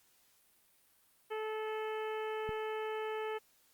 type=harmonic tone; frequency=434.6 Hz; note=A4; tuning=21 cents flat; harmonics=1 / 2 / 3 / 4 / 5 / 6 / 7; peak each=-37 / -43 / -47 / -49 / -51 / -53 / -54 dBFS; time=1.3-3.39 s; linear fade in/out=20 ms
type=click; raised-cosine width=5 ms; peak=-31 dBFS; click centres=2.492 s
effects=white hiss -69 dBFS RMS until 3.73 s + Opus 48 kbps